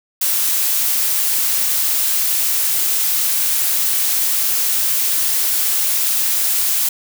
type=noise; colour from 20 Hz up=blue; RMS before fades=-17 dBFS; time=0.21-6.89 s; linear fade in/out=5 ms; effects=none